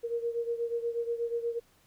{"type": "beating tone pair", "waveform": "sine", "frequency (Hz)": [466.2, 474.5], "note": ["A#4", "A#4"], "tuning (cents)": [0, 31], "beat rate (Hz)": 8.3, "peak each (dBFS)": [-31, -35], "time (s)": [0.03, 1.6], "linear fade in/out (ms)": 20, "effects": ["pink hiss -65 dBFS RMS until 1.86 s"]}